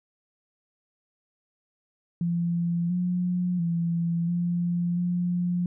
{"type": "tone with pitch steps", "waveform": "sine", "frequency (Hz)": [171.2, 179, 169.1, 173.8, 176.6], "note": ["F3", "F3", "E3", "F3", "F3"], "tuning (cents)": [-34, 43, 44, -8, 20], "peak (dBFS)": -23, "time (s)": [2.21, 5.66], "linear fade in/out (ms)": 2, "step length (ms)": 690, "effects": []}